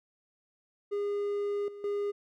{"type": "tone with level steps", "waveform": "triangle", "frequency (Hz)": 407.8, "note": "G#4", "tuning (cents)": -32, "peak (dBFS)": [-27, -40, -27], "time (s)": [0.91, 2.12], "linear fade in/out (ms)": 20, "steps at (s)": [1.68, 1.84], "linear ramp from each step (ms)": 2, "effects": []}